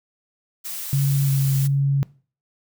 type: noise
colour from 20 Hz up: blue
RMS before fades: -31 dBFS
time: 0.64-1.68 s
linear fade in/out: 20 ms
type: tone with vibrato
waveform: sine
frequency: 138 Hz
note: C#3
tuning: 7 cents flat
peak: -16 dBFS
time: 0.93-2.03 s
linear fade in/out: 0 ms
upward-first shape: square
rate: 1.4 Hz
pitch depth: 14 cents each way
effects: noise-tail reverb RT60 0.4 s tail -21 dB re dry